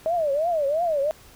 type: tone with vibrato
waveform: sine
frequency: 622.3 Hz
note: D#5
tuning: in tune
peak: -20 dBFS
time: 0.06-1.11 s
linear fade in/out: 0 ms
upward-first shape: triangle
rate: 2.9 Hz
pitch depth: 250 cents each way
effects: pink hiss -50 dBFS RMS until 1.35 s